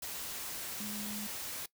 sine tone in noise, 209 Hz, G#3, 11 cents sharp, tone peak -41 dBFS, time 0.8-1.27 s, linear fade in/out 5 ms, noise white, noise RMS -41 dBFS, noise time 0.02-1.66 s, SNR -3 dB, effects noise-tail reverb RT60 0.1 s tail -20 dB re dry

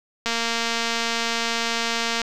click train, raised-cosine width 0.2 ms, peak -7 dBFS, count 453, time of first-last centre 0.26-2.217 s, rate 231 Hz, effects none

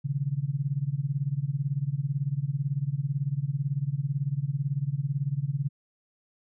sine tone with tremolo, 140 Hz, C#3, 18 cents sharp, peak -22 dBFS, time 0.04-5.69 s, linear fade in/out 20 ms, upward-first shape sine, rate 18 Hz, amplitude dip 90%, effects none

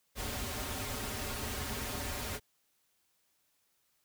pink noise with comb filter, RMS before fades -38 dBFS, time 0.15-2.4 s, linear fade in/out 50 ms, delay 6 ms, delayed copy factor -0.9, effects white hiss -75 dBFS RMS until 4.04 s

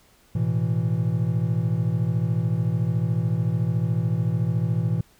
triangle chord, A suspended second, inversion none, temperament just, 110 / 123.75 / 165 Hz, A2 / B2 / E3, 0 / +4 / +2 cents, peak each -23 dBFS, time 0.35-5.01 s, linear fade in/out 5 ms, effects pink hiss -58 dBFS RMS until 5.19 s

